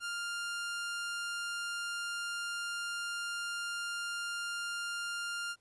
sawtooth tone, 1400 Hz, F6, 4 cents sharp, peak -32 dBFS, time 0-5.56 s, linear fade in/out 50 ms, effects pink hiss -74 dBFS RMS until 5.6 s + resampled to 24000 Hz

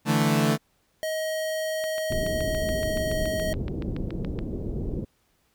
sawtooth chord, D suspended second, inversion none, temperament equal, 146.83 / 164.81 / 220 Hz, D3 / E3 / A3, 0 / 0 / 0 cents, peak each -20 / -22 / -19 dBFS, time 0.05-0.58 s, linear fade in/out 50 ms
square tone, 631 Hz, D#5, 24 cents sharp, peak -27 dBFS, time 1.03-3.53 s, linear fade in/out 0 ms
click train, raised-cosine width 0.3 ms, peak -23 dBFS, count 19, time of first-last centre 1.84-4.39 s, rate 7.06 Hz
pink low-pass noise, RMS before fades -30 dBFS, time 2.1-5.05 s, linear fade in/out 10 ms, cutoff 430 Hz, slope 24 dB/octave
effects pink hiss -68 dBFS RMS until 5.54 s

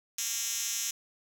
5% pulse tone with high-pass filter, 230.8 Hz, A#3, 17 cents flat, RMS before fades -33 dBFS, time 0.18-0.91 s, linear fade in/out 5 ms, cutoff 5200 Hz, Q 2.2, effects none

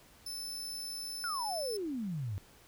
sawtooth tone, 5274 Hz, E8, in tune, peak -36 dBFS, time 0.26-1.77 s, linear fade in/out 5 ms
sine exponential sweep, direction down, 1480 to 91.3 Hz, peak -34 dBFS, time 1.24-2.38 s, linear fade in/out 0 ms
effects pink hiss -60 dBFS RMS until 2.67 s

